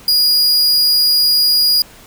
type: tone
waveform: 45% pulse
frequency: 4878 Hz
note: D#8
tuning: 35 cents flat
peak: -9 dBFS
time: 0.08-1.82 s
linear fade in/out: 2 ms
effects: pink hiss -41 dBFS RMS until 2.06 s